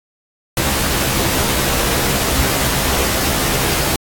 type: noise with comb filter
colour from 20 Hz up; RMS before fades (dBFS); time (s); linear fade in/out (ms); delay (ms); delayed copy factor
pink; -17; 0.57-3.96; 2; 15; +0.75
effects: AAC 64 kbps